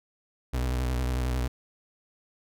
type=tone with vibrato; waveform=35% pulse; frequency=62.6 Hz; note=B1; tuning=24 cents sharp; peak=-24 dBFS; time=0.53-1.48 s; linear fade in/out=10 ms; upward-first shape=square; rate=11 Hz; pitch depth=47 cents each way; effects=none